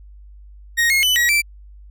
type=tone with pitch steps; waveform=40% pulse; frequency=1871 / 2155 / 2998 / 1911 / 2337 Hz; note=A#6 / C#7 / F#7 / A#6 / D7; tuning=+6 / -49 / +22 / +43 / -9 cents; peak=-13 dBFS; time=0.77-1.42 s; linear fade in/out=20 ms; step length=130 ms; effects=added 50 Hz sine -39 dBFS peak until 1.9 s